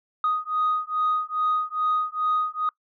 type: beating tone pair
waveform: sine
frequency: 1244.5 / 1246.9 Hz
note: D#6 / D#6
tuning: 0 / +3 cents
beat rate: 2.4 Hz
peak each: -24 dBFS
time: 0.24-2.69 s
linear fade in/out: 2 ms
effects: noise-tail reverb RT60 0.1 s tail -24 dB re dry + tanh soft clip ceiling -16 dBFS